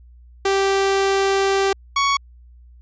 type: tone pair in turn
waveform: sawtooth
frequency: 390.9 / 1116.2 Hz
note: G4 / C#6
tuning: -5 / +12 cents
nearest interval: octave + tritone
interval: 1817 cents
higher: second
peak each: -12 dBFS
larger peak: neither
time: 0.45-1.73 / 1.96-2.17 s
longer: first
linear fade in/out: 5 ms
effects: added 60 Hz sine -43 dBFS peak until 2.81 s + resampled to 16000 Hz